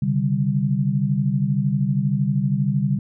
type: chord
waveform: sine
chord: C suspended second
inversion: none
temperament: equal with one note detuned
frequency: 134.1 / 146.83 / 196 Hz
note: C3 / D3 / G3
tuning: +43 / 0 / 0 cents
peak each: -22 dBFS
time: 0.02-2.99 s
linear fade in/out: 5 ms
effects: none